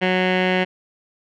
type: tone with low-pass filter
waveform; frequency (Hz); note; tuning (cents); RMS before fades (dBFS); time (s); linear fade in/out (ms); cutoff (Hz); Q
15% pulse; 184.2; F#3; -7; -19; 0.01-0.65; 20; 2500; 5.1
effects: none